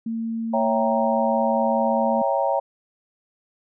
sine tone, 227 Hz, A#3, 46 cents flat, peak -24 dBFS, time 0.06-2.22 s, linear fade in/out 5 ms
sine chord, C# diminished seventh, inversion none, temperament equal, 554.4 / 659.3 / 784 / 932.3 Hz, C#5 / E5 / G5 / Bb5, 0 / 0 / 0 / 0 cents, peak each -23 / -25 / -25 / -25 dBFS, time 0.53-2.6 s, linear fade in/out 10 ms
effects none

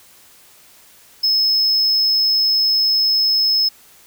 triangle tone, 5190 Hz, E8, 28 cents flat, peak -12 dBFS, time 1.23-3.69 s, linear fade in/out 10 ms, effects white hiss -48 dBFS RMS until 4.06 s

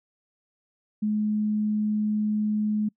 sine tone, 212 Hz, G#3, 36 cents sharp, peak -22 dBFS, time 1.02-2.89 s, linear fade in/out 10 ms, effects noise-tail reverb RT60 0.1 s tail -26 dB re dry

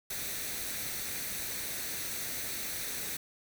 white noise with comb filter, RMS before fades -37 dBFS, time 0.1-3.17 s, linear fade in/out 5 ms, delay 0.49 ms, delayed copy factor +0.5, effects none

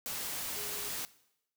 sine tone in noise, 415.3 Hz, G#4, in tune, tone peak -48 dBFS, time 0.56-0.89 s, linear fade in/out 0 ms, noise white, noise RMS -38 dBFS, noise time 0.06-1.05 s, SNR -13 dB, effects noise-tail reverb RT60 0.8 s tail -19 dB re dry

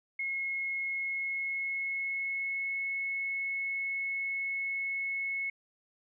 sine tone with pitch glide, 2168 to 2191 Hz, C#7 to C#7, -39 to -21 cents, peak -31 dBFS, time 0.19-5.5 s, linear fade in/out 5 ms, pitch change +18 cents, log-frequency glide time 0.85-2.81 s, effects none

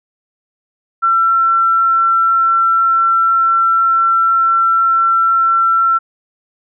sine tone, 1349 Hz, E6, 40 cents sharp, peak -9 dBFS, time 1.02-5.99 s, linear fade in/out 20 ms, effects none

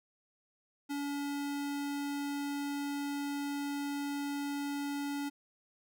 square tone, 284.9 Hz, C#4, 48 cents sharp, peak -35 dBFS, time 0.89-5.3 s, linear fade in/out 20 ms, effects none

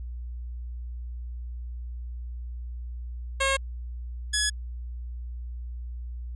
10% pulse tone pair in turn, 541 / 1688.1 Hz, C#5 / G#6, -42 / +28 cents, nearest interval octave + minor sixth, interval 1970 cents, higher second, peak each -14 dBFS, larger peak neither, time 3.4-3.57 / 4.33-4.5 s, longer neither, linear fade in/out 10 ms, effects added 60 Hz sine -33 dBFS peak until 6.35 s + resampled to 24000 Hz

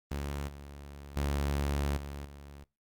sawtooth tone with level steps, 71 Hz, C#2, 42 cents sharp, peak -29 / -41 / -25 / -35 / -43 dBFS, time 0.11-2.64 s, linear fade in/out 5 ms, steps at 0.48 / 1.16 / 1.97 / 2.25 s, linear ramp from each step 5 ms, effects noise-tail reverb RT60 0.3 s tail -24 dB re dry + Opus 32 kbps

